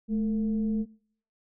sine tone with frequency modulation, 215.6 Hz, A3, 35 cents flat, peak -24 dBFS, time 0.08-0.86 s, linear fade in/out 50 ms, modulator 239 Hz, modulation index 0.34, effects noise-tail reverb RT60 0.6 s tail -24 dB re dry

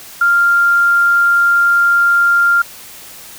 sine tone, 1395 Hz, F6, 2 cents flat, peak -8 dBFS, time 0.21-2.62 s, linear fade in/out 5 ms, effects white hiss -35 dBFS RMS until 3.38 s

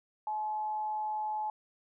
sine tone with amplitude modulation, 855 Hz, A5, 50 cents flat, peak -30 dBFS, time 0.27-1.5 s, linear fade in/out 2 ms, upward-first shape sine, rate 199 Hz, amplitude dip 30%, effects none

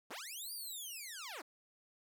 10% pulse linear two-way sweep, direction up then down, 130.81 to 4850 to 255 Hz, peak -36 dBFS, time 0.1-1.42 s, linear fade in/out 10 ms, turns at 0.53 s, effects none

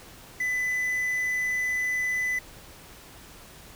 triangle tone with quantisation, 2001 Hz, B6, 22 cents sharp, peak -23 dBFS, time 0.4-2.39 s, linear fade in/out 5 ms, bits 8, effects pink hiss -48 dBFS RMS until 3.75 s

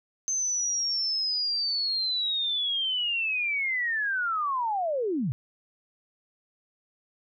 sine linear sweep, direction down, 6270 to 109.1 Hz, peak -25 dBFS, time 0.28-5.32 s, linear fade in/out 0 ms, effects none

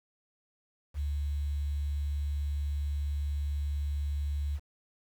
sine tone with quantisation, 72.2 Hz, D2, 29 cents flat, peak -29 dBFS, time 0.94-4.6 s, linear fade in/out 50 ms, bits 9, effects none

